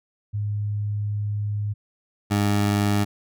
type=tone pair in turn; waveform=sine / 20% pulse; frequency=103.83 / 102.4 Hz; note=G#2 / G#2; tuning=0 / -24 cents; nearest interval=unison; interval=24 cents; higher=first; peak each=-23 / -14 dBFS; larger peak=second; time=0.33-1.74 / 2.3-3.05 s; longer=first; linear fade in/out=20 ms; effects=none